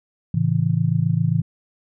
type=chord; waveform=sine; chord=A major; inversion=none; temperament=just; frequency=110 / 137.5 / 165 Hz; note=A2 / C#3 / E3; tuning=0 / -14 / +2 cents; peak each=-22 / -21 / -20 dBFS; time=0.34-1.42 s; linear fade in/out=5 ms; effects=none